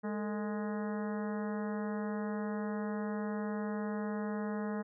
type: harmonic tone with a mistuned harmonic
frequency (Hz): 208.5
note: G#3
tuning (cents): +7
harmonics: 1 / 2 / 3 / 4 / 5 / 6 / 7 / 8 / 9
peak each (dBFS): -35 / -41 / -45 / -47 / -49 / -51 / -52 / -53 / -54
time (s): 0.03-4.83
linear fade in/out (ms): 20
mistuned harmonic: 2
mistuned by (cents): +100
effects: none